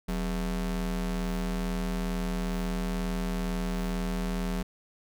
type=ring-modulated tone; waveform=square; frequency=112.4 Hz; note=A2; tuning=37 cents sharp; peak=-26 dBFS; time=0.08-4.63 s; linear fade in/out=10 ms; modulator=71.3 Hz; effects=none

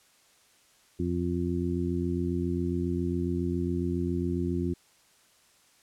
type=harmonic tone; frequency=87.31 Hz; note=F2; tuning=in tune; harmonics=1 / 2 / 3 / 4; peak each=-32 / -32 / -32 / -32 dBFS; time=0.99-4.74 s; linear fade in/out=10 ms; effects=white hiss -62 dBFS RMS until 5.82 s + low-pass 10000 Hz 12 dB/octave

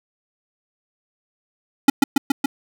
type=tone with echo; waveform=square; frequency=277.2 Hz; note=C#4; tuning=in tune; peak=-8 dBFS; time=1.88-1.9 s; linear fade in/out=5 ms; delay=140 ms; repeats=4; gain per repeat=-2 dB; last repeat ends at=2.46 s; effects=none

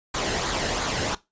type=noise with flanger; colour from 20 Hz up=pink; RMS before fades=-26 dBFS; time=0.14-1.15 s; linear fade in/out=5 ms; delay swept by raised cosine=0.36 to 0.88 ms; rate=2.9 Hz; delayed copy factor=-0.5; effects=noise-tail reverb RT60 0.2 s tail -18 dB re dry + resampled to 16000 Hz

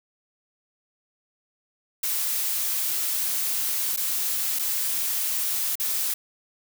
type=noise with dropouts; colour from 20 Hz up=blue; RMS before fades=-26 dBFS; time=2.03-6.14 s; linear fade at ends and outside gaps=5 ms; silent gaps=3.964-3.972 / 4.589-4.593 / 5.755-5.798 s; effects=none

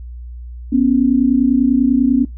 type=tone pair together; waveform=sine; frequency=245.3 / 275.4 Hz; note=B3 / C#4; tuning=-12 / -11 cents; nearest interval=major second; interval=201 cents; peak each=-13 dBFS; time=0.72-2.25 s; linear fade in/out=10 ms; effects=noise-tail reverb RT60 0.2 s tail -22 dB re dry + added 60 Hz sine -28 dBFS peak until 2.37 s

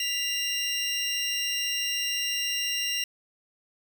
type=tone pair together; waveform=25% pulse; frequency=1975.7 / 2794 Hz; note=B6 / F7; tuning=0 / 0 cents; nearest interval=tritone; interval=600 cents; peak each=-32 / -23 dBFS; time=0-3.04 s; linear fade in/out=2 ms; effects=none

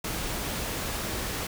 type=noise; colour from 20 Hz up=pink; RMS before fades=-32 dBFS; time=0.04-1.47 s; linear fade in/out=5 ms; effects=none

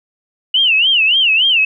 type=tone with vibrato; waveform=sine; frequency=2865 Hz; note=F7; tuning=44 cents sharp; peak=-9 dBFS; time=0.54-1.65 s; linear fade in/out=5 ms; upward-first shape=sine; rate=3.5 Hz; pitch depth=200 cents each way; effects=none

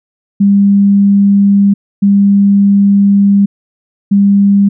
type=tone bursts at uneven times; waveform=sine; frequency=200 Hz; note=G3; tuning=35 cents sharp; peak=-4 dBFS; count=3; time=0.4-1.74 / 2.02-3.46 / 4.11-4.69 s; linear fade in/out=10 ms; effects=none

